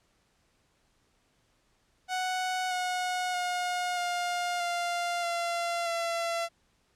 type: tone with pitch steps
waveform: sawtooth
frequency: 740 / 729 / 718.1 / 707.4 / 696.9 / 686.5 / 676.2 Hz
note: F#5 / F#5 / F5 / F5 / F5 / F5 / E5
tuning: 0 / -26 / +48 / +22 / -4 / -30 / +44 cents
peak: -25 dBFS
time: 2.08-6.49 s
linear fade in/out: 50 ms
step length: 630 ms
effects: pink hiss -70 dBFS RMS until 6.95 s + low-pass 9000 Hz 12 dB/octave